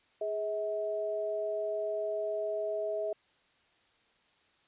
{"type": "tone pair together", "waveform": "sine", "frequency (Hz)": [415.3, 642.4], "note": ["G#4", "E5"], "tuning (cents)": [0, -45], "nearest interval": "minor sixth", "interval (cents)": 755, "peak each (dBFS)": [-36, -32], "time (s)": [0.21, 3.13], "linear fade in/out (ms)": 5, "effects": ["white hiss -68 dBFS RMS until 4.67 s", "resampled to 8000 Hz"]}